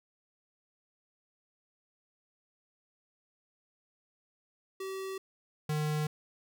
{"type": "tone pair in turn", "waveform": "square", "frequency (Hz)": [383.5, 151.92], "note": ["G4", "D#3"], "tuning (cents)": [-38, -41], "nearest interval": "octave + major third", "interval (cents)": 1603, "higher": "first", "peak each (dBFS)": [-37, -30], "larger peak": "second", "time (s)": [[4.8, 5.18], [5.69, 6.07]], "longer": "neither", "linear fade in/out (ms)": 5, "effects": []}